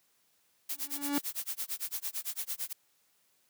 blue noise with tremolo, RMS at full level -34 dBFS, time 0.69-2.73 s, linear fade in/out 5 ms, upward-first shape sine, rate 8.9 Hz, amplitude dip 100%
45% pulse tone with exponential growth, 285.5 Hz, D4, 49 cents flat, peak -26 dBFS, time 0.72-1.18 s, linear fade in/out 0 ms, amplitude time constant 100 ms
effects white hiss -71 dBFS RMS until 3.49 s + high-pass 100 Hz 12 dB/octave

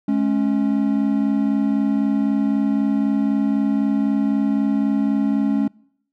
triangle tone pair together, 212 / 275.9 Hz, G#3 / C#4, +36 / -8 cents, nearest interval perfect fourth, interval 456 cents, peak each -17 dBFS, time 0.08-5.68 s, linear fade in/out 5 ms, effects noise-tail reverb RT60 0.7 s tail -26 dB re dry

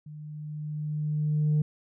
sine tone with level ramp, 151.2 Hz, D#3, 49 cents flat, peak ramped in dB -40 to -18 dBFS, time 0.06-1.62 s, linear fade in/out 5 ms, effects tanh soft clip ceiling -19 dBFS

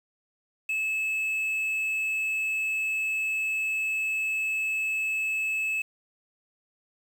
triangle tone with quantisation, 2600 Hz, E7, 24 cents flat, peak -24 dBFS, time 0.69-5.82 s, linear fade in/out 5 ms, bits 8, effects none

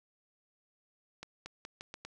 accelerating click train, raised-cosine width 0.2 ms, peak -26 dBFS, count 6, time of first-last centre 1.23-2.05 s, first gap 230 ms, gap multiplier 0.83, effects none

